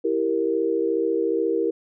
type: chord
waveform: sine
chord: E diminished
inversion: none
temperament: equal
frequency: 329.6 / 392 / 466.2 Hz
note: E4 / G4 / Bb4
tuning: 0 / 0 / 0 cents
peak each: -25 / -25 / -23 dBFS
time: 0.04-1.71 s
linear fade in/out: 10 ms
effects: none